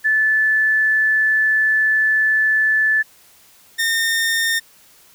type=tone pair in turn; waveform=sine / sawtooth; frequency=1743 / 1823.9 Hz; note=A6 / A#6; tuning=-17 / -38 cents; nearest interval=minor second; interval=79 cents; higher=second; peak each=-13 dBFS; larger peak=neither; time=0.04-3.03 / 3.78-4.6 s; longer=first; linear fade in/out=20 ms; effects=white hiss -50 dBFS RMS until 5.14 s